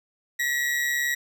40% pulse tone with amplitude modulation, 1917 Hz, A#6, 48 cents sharp, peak -20 dBFS, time 0.39-1.15 s, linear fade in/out 10 ms, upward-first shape sine, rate 139 Hz, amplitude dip 50%, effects none

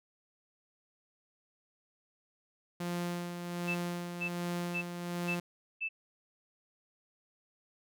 sawtooth tone with tremolo, 174.61 Hz, F3, in tune, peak -29 dBFS, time 2.8-5.4 s, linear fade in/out 5 ms, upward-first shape sine, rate 1.3 Hz, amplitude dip 50%
sine tone bursts, 2637 Hz, E7, in tune, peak -32 dBFS, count 5, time 3.67-5.89 s, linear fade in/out 20 ms, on 84 ms, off 450 ms
effects none

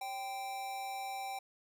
square tone with amplitude modulation, 782 Hz, G5, 4 cents flat, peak -37 dBFS, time 0.01-1.39 s, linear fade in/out 5 ms, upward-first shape sine, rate 235 Hz, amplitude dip 45%, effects none

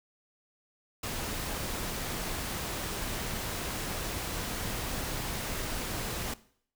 pink noise, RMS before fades -35 dBFS, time 1.03-6.34 s, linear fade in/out 5 ms, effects noise-tail reverb RT60 0.6 s tail -19 dB re dry

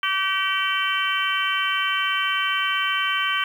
harmonic tone with a mistuned harmonic, 384.5 Hz, G4, 33 cents flat, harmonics 3 / 4 / 5 / 6 / 7 / 8, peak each -26 / -26 / -31 / -28 / -31 / -26 dBFS, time 0.03-3.44 s, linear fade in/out 2 ms, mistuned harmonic 7, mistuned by +23 cents, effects 8-bit

